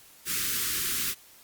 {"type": "band-stop noise", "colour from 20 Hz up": "white", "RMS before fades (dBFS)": -29, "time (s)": [0.25, 1.15], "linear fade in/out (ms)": 50, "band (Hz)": [420, 1200], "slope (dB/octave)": 48, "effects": ["white hiss -54 dBFS RMS until 1.43 s", "Opus 48 kbps"]}